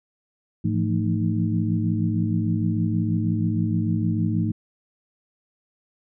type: tone cluster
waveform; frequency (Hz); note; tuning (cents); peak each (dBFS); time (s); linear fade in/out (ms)
sine; 107 / 166.3 / 172.7 / 222.6 / 309.6; A2 / E3 / F3 / A3 / D#4; -48 / +16 / -19 / +20 / -9; -24 / -28 / -27 / -26 / -29; 0.64-4.52; 10
effects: none